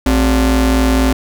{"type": "ring-modulated tone", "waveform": "45% pulse", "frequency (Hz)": 160, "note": "D#3", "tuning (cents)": 49, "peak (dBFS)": -7, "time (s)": [0.06, 1.13], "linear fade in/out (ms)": 5, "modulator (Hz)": 102, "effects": []}